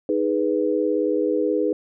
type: chord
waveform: sine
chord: G# minor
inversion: second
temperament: equal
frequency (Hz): 311.1 / 415.3 / 493.9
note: D#4 / G#4 / B4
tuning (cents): 0 / 0 / 0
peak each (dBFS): -23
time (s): 0.09-1.73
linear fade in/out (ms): 2
effects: none